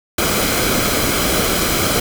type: noise with comb filter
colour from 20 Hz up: pink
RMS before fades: -17 dBFS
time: 0.18-2 s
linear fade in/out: 5 ms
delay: 1.1 ms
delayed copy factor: -0.5
effects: none